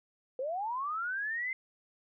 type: linear sweep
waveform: sine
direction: up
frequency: 493.9 to 2093 Hz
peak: -32 dBFS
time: 0.39-1.53 s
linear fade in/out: 2 ms
effects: none